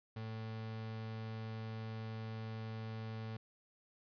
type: tone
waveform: 35% pulse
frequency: 110.9 Hz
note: A2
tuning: 14 cents sharp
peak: -40 dBFS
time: 0.16-3.37 s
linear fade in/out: 5 ms
effects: resampled to 11025 Hz + 13-bit